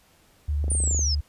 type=tone with vibrato; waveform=sine; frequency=73.42 Hz; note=D2; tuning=in tune; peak=-22 dBFS; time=0.48-1.21 s; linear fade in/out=10 ms; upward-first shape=square; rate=8.1 Hz; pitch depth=16 cents each way
type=clicks; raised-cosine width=2 ms; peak=-23 dBFS; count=10; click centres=0.642 / 0.681 / 0.717 / 0.751 / 0.803 / 0.838 / 0.876 / 0.911 / 0.947 / 0.992 s
type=linear sweep; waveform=sine; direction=down; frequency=9397 to 4951 Hz; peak=-24 dBFS; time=0.7-1.15 s; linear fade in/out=5 ms
effects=pink hiss -59 dBFS RMS until 1.28 s + resampled to 32000 Hz